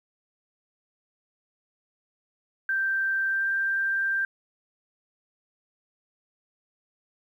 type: tone with pitch glide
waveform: sine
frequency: 1568 to 1578.9 Hz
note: G6 to G6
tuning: 0 to +12 cents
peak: -23 dBFS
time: 2.69-4.25 s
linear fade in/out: 2 ms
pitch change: +12 cents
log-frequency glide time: 3.3-3.43 s
effects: 10-bit